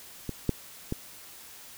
clicks, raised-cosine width 3 ms, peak -19 / -11 / -16 dBFS, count 3, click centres 0.293 / 0.493 / 0.924 s, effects white hiss -48 dBFS RMS until 1.77 s

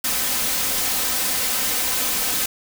white noise with comb filter, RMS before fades -22 dBFS, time 0.04-2.46 s, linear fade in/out 5 ms, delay 3.9 ms, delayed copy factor +0.6, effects none

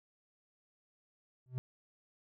triangle tone with exponential growth, 127.2 Hz, C3, 48 cents flat, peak -28 dBFS, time 1.46-1.58 s, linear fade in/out 0 ms, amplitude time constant 26 ms, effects none

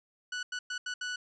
sawtooth tone bursts at uneven times, 1480 Hz, F#6, in tune, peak -30 dBFS, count 5, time 0.32-0.43 / 0.52-0.59 / 0.7-0.78 / 0.86-0.94 / 1.01-1.16 s, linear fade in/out 5 ms, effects resampled to 16000 Hz + 11-bit

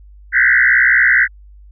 sine tone with frequency modulation, 1760 Hz, A6, in tune, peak -8 dBFS, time 0.32-1.28 s, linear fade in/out 50 ms, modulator 62.1 Hz, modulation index 4.3, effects added 50 Hz sine -38 dBFS peak until 1.71 s

